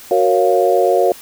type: chord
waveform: sine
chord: Gb major seventh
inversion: none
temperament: equal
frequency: 370 / 466.2 / 554.4 / 698.5 Hz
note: Gb4 / Bb4 / Db5 / F5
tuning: 0 / 0 / 0 / 0 cents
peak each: -16 dBFS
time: 0.11-1.12 s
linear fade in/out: 2 ms
effects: white hiss -38 dBFS RMS until 1.21 s